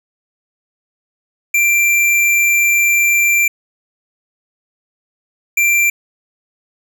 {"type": "tone bursts at uneven times", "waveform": "square", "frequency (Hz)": 2359, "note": "D7", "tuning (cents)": 7, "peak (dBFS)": -11, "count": 2, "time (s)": [[1.54, 3.48], [5.57, 5.9]], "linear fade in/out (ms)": 5, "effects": []}